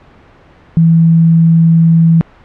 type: tone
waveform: sine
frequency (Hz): 164.81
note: E3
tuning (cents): 0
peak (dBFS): -4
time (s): 0.77-2.21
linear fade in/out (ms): 0
effects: pink hiss -42 dBFS RMS until 2.44 s + low-pass 2000 Hz 12 dB/octave